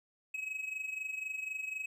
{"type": "tone with amplitude modulation", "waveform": "triangle", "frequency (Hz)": 2554, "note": "D#7", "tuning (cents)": 45, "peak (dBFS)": -32, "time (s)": [0.34, 1.86], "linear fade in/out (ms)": 5, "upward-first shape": "sine", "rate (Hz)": 24, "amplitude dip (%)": 70, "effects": []}